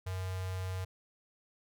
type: tone with notch filter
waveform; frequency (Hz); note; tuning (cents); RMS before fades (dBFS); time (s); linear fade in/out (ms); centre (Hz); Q
square; 93; F#2; +9; -37; 0.06-0.85; 10; 280; 1.7
effects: none